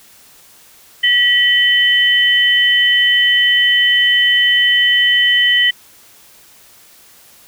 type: tone pair together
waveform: sine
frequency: 1938 / 3043 Hz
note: B6 / F#7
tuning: -33 / +48 cents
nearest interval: minor sixth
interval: 781 cents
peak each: -12 dBFS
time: 1.03-5.71 s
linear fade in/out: 10 ms
effects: white hiss -45 dBFS RMS until 7.47 s